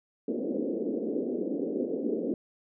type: band-pass noise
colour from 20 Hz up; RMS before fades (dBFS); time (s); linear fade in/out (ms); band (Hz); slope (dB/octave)
pink; -31; 0.28-2.34; 2; 220 to 510; 48
effects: none